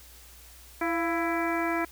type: harmonic tone with a mistuned harmonic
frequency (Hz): 332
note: E4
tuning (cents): +12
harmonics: 1 / 2 / 3 / 4 / 5 / 6 / 7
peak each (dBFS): -29 / -32 / -34 / -35 / -36 / -37 / -37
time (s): 0.81-1.85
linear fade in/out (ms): 5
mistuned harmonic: 2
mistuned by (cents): +57
effects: added 60 Hz sine -52 dBFS peak until 1.91 s + white hiss -52 dBFS RMS until 1.91 s